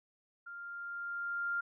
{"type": "tone with level ramp", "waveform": "sine", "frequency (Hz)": 1396.9, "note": "F6", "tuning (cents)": 0, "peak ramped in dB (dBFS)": [-44, -31], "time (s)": [0.46, 1.61], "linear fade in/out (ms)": 10, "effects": []}